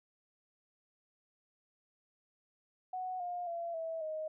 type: tone with pitch steps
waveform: sine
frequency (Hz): 740 / 709.4 / 680.2 / 652.1 / 625.1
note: F#5 / F5 / F5 / E5 / D#5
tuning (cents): 0 / +27 / -46 / -19 / +8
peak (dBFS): -36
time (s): 2.93-4.28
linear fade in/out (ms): 5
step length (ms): 270
effects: none